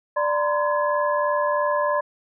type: tone cluster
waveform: sine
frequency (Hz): 589 / 947 / 1030 / 1691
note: D5 / A#5 / C6 / G#6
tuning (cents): +5 / +27 / -28 / +31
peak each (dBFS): -22 / -30 / -23 / -30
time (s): 0.16-2.01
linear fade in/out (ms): 10
effects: none